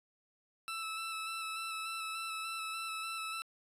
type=tone with vibrato; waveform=20% pulse; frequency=1318.5 Hz; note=E6; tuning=in tune; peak=-33 dBFS; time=0.68-3.42 s; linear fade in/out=0 ms; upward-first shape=square; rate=3.4 Hz; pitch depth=15 cents each way; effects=resampled to 32000 Hz